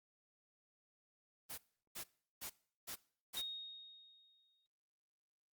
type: noise bursts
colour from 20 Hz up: white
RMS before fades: -46 dBFS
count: 5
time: 1.49-3.42 s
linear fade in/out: 20 ms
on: 90 ms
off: 370 ms
type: tone with exponential decay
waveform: sine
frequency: 3729 Hz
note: A#7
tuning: in tune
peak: -38 dBFS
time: 3.37-4.66 s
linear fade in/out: 1 ms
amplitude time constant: 280 ms
effects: noise-tail reverb RT60 0.5 s tail -21 dB re dry + Opus 32 kbps